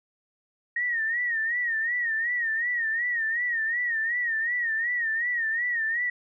sine tone with vibrato, 1864.7 Hz, A#6, in tune, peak -24 dBFS, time 0.76-6.1 s, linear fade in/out 5 ms, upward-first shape sine, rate 2.7 Hz, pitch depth 96 cents each way, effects none

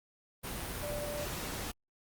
sine tone in noise, 587.3 Hz, D5, in tune, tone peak -37 dBFS, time 0.82-1.26 s, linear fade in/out 20 ms, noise pink, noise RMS -39 dBFS, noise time 0.43-1.72 s, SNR -1 dB, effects Opus 32 kbps

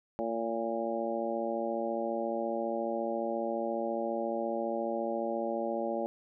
harmonic tone with a mistuned harmonic, 114.5 Hz, A#2, 31 cents flat, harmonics 2 / 3 / 4 / 5 / 6 / 7, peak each -38 / -37 / -40 / -34 / -40 / -39 dBFS, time 0.19-6.06 s, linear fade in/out 0 ms, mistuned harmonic 7, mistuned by +29 cents, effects none

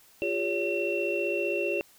sine tone cluster, 350.1 / 405.4 / 564 / 2719 Hz, F4 / G#4 / C#5 / F7, +4 / -42 / +30 / -47 cents, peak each -31 dBFS, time 0.22-1.81 s, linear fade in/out 0 ms, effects tanh soft clip ceiling -16 dBFS + white hiss -58 dBFS RMS until 1.98 s

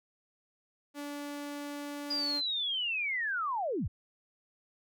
sawtooth tone, 288.9 Hz, D4, 28 cents flat, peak -34 dBFS, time 0.94-2.42 s, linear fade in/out 50 ms
sine linear sweep, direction down, 4911 to 43.65 Hz, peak -30 dBFS, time 2.1-3.88 s, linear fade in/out 10 ms
effects none

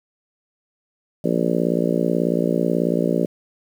harmonic tone, 58.27 Hz, A#1, in tune, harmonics 3 / 4 / 5 / 6 / 7 / 8 / 9 / 10, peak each -23 / -24 / -25 / -26 / -26 / -27 / -28 / -28 dBFS, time 1.24-3.26 s, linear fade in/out 5 ms, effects 8-bit

